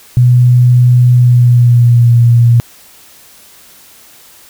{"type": "tone with pitch glide", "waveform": "sine", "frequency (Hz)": [123.47, 118.44], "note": ["B2", "A#2"], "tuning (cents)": [0, 28], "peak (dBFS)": -3, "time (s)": [0.17, 2.6], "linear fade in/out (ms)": 0, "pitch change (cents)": -72, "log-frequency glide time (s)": [1.15, 2.14], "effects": ["white hiss -40 dBFS RMS until 4.49 s"]}